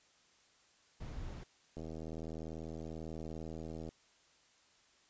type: noise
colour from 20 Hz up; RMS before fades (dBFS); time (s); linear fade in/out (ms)
brown; -44; 1-1.44; 10
type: click train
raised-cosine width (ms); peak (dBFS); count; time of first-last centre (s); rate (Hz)
2; -32; 171; 1.77-3.89; 80.2
effects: white hiss -68 dBFS RMS until 5.09 s + resampled to 16000 Hz